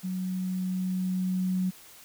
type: tone with level ramp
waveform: sine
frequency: 185 Hz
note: F#3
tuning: in tune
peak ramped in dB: -29 to -24 dBFS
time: 0.03-1.71 s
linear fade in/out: 20 ms
effects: white hiss -51 dBFS RMS until 2.04 s